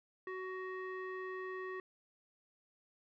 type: tone with low-pass filter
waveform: square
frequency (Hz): 373.6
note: F#4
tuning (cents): +17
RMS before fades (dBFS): -43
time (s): 0.27-1.8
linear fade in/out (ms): 2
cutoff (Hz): 1700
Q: 4
effects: none